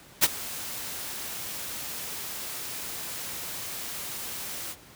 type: noise with ADSR envelope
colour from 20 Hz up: white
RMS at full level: -17 dBFS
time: 0.21-4.76 s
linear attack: 27 ms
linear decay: 34 ms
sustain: -19 dB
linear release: 59 ms
effects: pink hiss -51 dBFS RMS until 4.95 s + high-pass 60 Hz 12 dB/octave